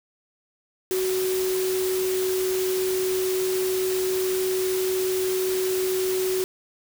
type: tone in noise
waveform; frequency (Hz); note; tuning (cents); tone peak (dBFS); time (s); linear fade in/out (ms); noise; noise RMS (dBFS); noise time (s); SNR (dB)
sine; 373.5; F#4; +16; -22; 0.91-6.44; 0; white; -32; 0.91-6.44; +7
effects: none